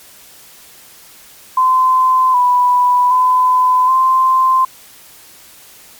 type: tone with pitch steps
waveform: sine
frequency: 1029 / 988 / 1011 / 1041 Hz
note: C6 / B5 / B5 / C6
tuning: -29 / 0 / +40 / -9 cents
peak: -8 dBFS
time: 1.57-4.65 s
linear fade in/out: 5 ms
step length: 770 ms
effects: white hiss -41 dBFS RMS until 5.99 s + MP3 96 kbps